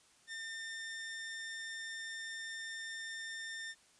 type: tone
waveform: sawtooth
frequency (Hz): 1805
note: A6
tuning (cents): +44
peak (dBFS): -38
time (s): 0.27-3.75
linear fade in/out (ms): 50
effects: white hiss -66 dBFS RMS until 3.99 s + resampled to 22050 Hz